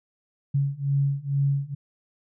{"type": "beating tone pair", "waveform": "sine", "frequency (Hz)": [138.59, 140.79], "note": ["C#3", "C#3"], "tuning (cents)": [0, 27], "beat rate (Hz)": 2.2, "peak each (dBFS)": [-25, -24], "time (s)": [0.54, 1.75], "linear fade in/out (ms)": 10, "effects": []}